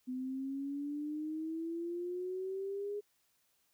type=exponential sweep; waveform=sine; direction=up; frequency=252.2 to 415.3 Hz; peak=-36 dBFS; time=0.07-3.01 s; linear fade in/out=20 ms; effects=white hiss -75 dBFS RMS until 3.73 s